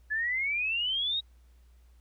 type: exponential sweep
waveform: sine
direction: up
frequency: 1700 to 3834 Hz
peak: -27 dBFS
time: 0.1-1.21 s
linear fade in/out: 20 ms
effects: added 60 Hz sine -55 dBFS peak until 2 s + pink hiss -71 dBFS RMS until 2 s